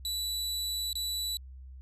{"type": "tone with dropouts", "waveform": "sawtooth", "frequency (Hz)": 3951, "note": "B7", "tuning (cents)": 0, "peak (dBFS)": -28, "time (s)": [0.05, 1.37], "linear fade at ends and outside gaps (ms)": 1, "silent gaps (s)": [0.93, 0.954], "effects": ["added 65 Hz sine -44 dBFS peak until 1.81 s", "resampled to 32000 Hz"]}